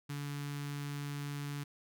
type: tone with notch filter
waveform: sawtooth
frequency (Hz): 143.7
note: D3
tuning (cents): -37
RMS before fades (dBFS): -40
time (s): 0.09-1.64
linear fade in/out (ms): 10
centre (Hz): 580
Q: 0.73
effects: none